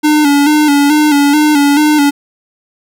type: tone with vibrato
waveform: square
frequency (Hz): 293.7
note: D4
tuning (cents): 0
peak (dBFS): -7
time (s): 0.03-2.11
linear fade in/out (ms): 20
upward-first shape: square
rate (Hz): 2.3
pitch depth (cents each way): 50
effects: none